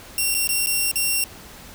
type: tone with dropouts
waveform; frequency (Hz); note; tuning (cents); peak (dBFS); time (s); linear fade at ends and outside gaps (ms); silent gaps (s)
5% pulse; 2743; F7; -32; -10; 0.18-1.24; 1; 0.343-0.348 / 0.473-0.49 / 0.661-0.67 / 0.914-0.957
effects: pink hiss -42 dBFS RMS until 1.74 s